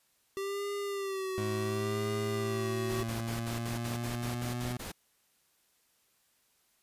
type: tone with vibrato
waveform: square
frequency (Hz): 389.6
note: G4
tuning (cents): -11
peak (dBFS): -34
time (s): 0.37-3.03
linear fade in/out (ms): 0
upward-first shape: sine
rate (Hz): 0.7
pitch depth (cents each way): 65
type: exponential sweep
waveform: 25% pulse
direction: up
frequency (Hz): 105.6 to 123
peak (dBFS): -30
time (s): 1.38-4.77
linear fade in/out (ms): 0
type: noise bursts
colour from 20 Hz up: pink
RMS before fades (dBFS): -41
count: 11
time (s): 2.89-4.92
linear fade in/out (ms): 10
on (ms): 130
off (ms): 60
effects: white hiss -71 dBFS RMS until 6.82 s + resampled to 32000 Hz